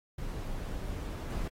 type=noise with level steps; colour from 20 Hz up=brown; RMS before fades=-37 / -34 dBFS; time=0.18-1.48 s; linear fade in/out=5 ms; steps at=1.3 s; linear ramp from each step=2 ms; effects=AAC 48 kbps

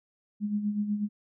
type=tone with tremolo; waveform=sine; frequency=207.7 Hz; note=G#3; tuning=in tune; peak=-24 dBFS; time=0.4-1.09 s; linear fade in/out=50 ms; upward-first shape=sine; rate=8.1 Hz; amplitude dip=60%; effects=none

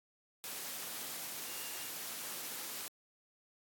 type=tone in noise; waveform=sine; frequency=2794 Hz; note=F7; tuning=in tune; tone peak=-54 dBFS; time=1.46-1.89 s; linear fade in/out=0 ms; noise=white; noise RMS=-43 dBFS; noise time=0.44-2.88 s; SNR=-14 dB; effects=high-pass 150 Hz 12 dB/octave + AAC 64 kbps

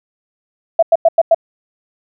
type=tone bursts; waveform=sine; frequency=663 Hz; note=E5; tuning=10 cents sharp; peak=-5 dBFS; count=5; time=0.79-1.346 s; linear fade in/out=5 ms; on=36 ms; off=94 ms; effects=none

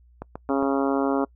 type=click train; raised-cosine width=1 ms; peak=-19 dBFS; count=4; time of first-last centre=0.22-0.627 s; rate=7.38 Hz
type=harmonic tone; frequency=137.5 Hz; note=C#3; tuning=14 cents flat; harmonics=2 / 3 / 4 / 5 / 6 / 7 / 8 / 9 / 10; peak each=-23 / -27 / -29 / -31 / -33 / -34 / -35 / -36 / -37 dBFS; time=0.49-1.25 s; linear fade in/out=10 ms
effects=noise-tail reverb RT60 0.1 s tail -26 dB re dry + added 60 Hz sine -52 dBFS peak until 1.35 s

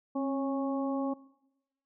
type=harmonic tone with a mistuned harmonic; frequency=275.4 Hz; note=C#4; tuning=11 cents flat; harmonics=1 / 2 / 3 / 4; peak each=-30 / -36 / -40 / -42 dBFS; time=0.15-1.14 s; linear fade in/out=10 ms; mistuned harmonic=1; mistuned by=-38 cents; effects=noise-tail reverb RT60 0.9 s tail -20 dB re dry

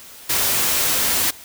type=noise; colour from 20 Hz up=white; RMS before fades=-19 dBFS; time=0.29-1.31 s; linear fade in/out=10 ms; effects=white hiss -41 dBFS RMS until 1.44 s

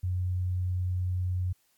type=tone; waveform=sine; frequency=91 Hz; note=F#2; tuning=28 cents flat; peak=-26 dBFS; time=0.03-1.53 s; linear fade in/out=10 ms; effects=white hiss -69 dBFS RMS until 1.77 s + MP3 96 kbps

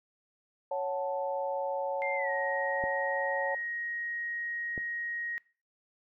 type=chord; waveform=sine; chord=F# minor; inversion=second; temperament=equal; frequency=554.4 / 740 / 880 Hz; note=C#5 / F#5 / A5; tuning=0 / 0 / 0 cents; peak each=-32 / -38 / -35 dBFS; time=0.71-3.55 s; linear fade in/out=5 ms
type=tone with pitch glide; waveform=sine; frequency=2101 to 1882.6 Hz; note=C7 to A#6; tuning=+7 to +17 cents; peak=-33 dBFS; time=2.02-5.38 s; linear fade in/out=0 ms; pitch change=-190 cents; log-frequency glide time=2.16-2.3 s
type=clicks; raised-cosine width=2 ms; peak=-26 dBFS; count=2; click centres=2.839 / 4.778 s
effects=noise-tail reverb RT60 0.4 s tail -22 dB re dry

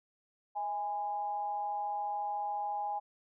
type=tone with amplitude modulation; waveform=sine; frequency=824 Hz; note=G#5; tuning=14 cents flat; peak=-30 dBFS; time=0.55-3 s; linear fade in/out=20 ms; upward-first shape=sine; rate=186 Hz; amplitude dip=55%; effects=none

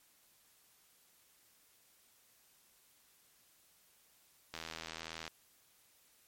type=click train; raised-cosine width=0.2 ms; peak=-25 dBFS; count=61; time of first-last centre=4.54-5.278 s; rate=81.3 Hz; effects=white hiss -68 dBFS RMS until 6.27 s + MP3 64 kbps

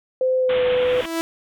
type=tone with pitch glide; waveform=sine; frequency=515 to 499.8 Hz; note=C5 to B4; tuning=-28 to +21 cents; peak=-16 dBFS; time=0.21-1.01 s; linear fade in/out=2 ms; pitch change=-51 cents; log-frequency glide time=0.39-0.64 s
type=low-pass noise; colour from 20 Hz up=white; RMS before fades=-30 dBFS; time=0.49-1.06 s; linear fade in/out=5 ms; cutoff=3500 Hz; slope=96 dB/octave
type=tone with exponential growth; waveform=sawtooth; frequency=329.6 Hz; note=E4; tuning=in tune; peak=-15 dBFS; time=0.65-1.21 s; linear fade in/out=0 ms; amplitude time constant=120 ms
effects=none

